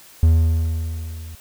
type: tone with level ramp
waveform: triangle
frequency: 81.2 Hz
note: E2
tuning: 26 cents flat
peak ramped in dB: -7 to -31 dBFS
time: 0.23-1.35 s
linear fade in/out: 0 ms
effects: white hiss -46 dBFS RMS until 1.4 s